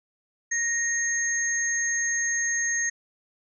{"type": "tone pair together", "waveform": "sine", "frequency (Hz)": [1864.7, 6445], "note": ["A#6", "G8"], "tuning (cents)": [0, 47], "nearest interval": "octave + major sixth", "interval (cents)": 2147, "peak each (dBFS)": -26, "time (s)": [0.51, 2.9], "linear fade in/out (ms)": 10, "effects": []}